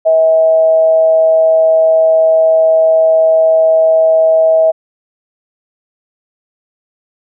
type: tone with amplitude modulation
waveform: sine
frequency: 643 Hz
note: E5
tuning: 43 cents flat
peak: -4 dBFS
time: 0.05-4.72 s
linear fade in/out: 20 ms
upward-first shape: sine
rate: 164 Hz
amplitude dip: 35%
effects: none